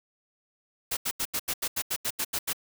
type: noise bursts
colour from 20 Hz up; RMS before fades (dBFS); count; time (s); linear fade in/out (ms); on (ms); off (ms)
white; -29; 12; 0.91-2.532; 10; 60; 82
effects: none